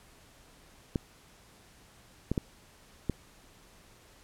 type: clicks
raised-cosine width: 3 ms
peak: -15 dBFS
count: 4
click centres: 0.958 / 2.316 / 2.378 / 3.097 s
effects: pink hiss -58 dBFS RMS until 4.23 s + low-pass 12000 Hz 12 dB/octave